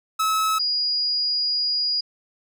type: tone pair in turn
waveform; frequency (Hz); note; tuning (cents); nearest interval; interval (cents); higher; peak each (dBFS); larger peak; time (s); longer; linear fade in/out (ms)
45% pulse / sine; 1293 / 4882; E6 / D#8; -34 / -34; octave + major seventh; 2300; second; -19 / -20; first; 0.19-0.59 / 0.59-2.01; second; 10
effects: none